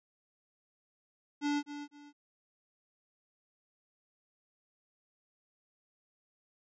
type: tone with echo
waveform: square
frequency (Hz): 290.7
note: D4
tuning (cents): -18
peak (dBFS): -30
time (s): 1.41-1.63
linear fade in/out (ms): 50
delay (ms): 250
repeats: 2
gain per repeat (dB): -11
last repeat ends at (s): 2.13
effects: resampled to 16000 Hz